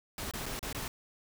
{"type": "noise with dropouts", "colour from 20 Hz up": "pink", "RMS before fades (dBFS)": -38, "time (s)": [0.18, 0.88], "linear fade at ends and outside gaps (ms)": 2, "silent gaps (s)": [[0.312, 0.336], [0.458, 0.462], [0.593, 0.628], [0.728, 0.747]], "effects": []}